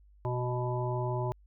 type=harmonic tone; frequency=123.9 Hz; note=B2; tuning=6 cents sharp; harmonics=1 / 3 / 5 / 7 / 8; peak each=-31 / -36 / -38 / -39 / -40 dBFS; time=0.25-1.32 s; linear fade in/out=0 ms; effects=added 50 Hz sine -56 dBFS peak until 1.46 s